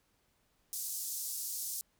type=band-pass noise; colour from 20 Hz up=white; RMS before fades=-39 dBFS; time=0.73-1.81 s; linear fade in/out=0 ms; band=5300 to 15000 Hz; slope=24 dB/octave; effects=pink hiss -74 dBFS RMS until 1.99 s